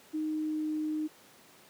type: tone with pitch glide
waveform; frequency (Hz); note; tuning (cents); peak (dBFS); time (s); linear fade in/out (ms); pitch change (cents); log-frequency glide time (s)
sine; 310 to 307.9; D#4 to D#4; -6 to -18; -29; 0.13-1.08; 20; -12; 0.27-0.72
effects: pink hiss -57 dBFS RMS until 1.69 s + high-pass 200 Hz 12 dB/octave